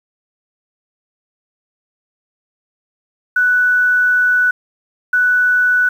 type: tone pair in turn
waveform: sine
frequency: 1484 / 1484 Hz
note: F#6 / F#6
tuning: +5 / +5 cents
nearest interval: unison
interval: 0 cents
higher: neither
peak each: -10 dBFS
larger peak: neither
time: 3.36-4.51 / 5.13-5.89 s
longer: first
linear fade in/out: 5 ms
effects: 7-bit